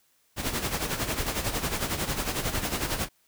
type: noise with tremolo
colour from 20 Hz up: pink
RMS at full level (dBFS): -27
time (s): 0.36-3.09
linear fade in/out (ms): 50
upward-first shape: sine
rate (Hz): 11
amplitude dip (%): 65
effects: white hiss -67 dBFS RMS until 3.27 s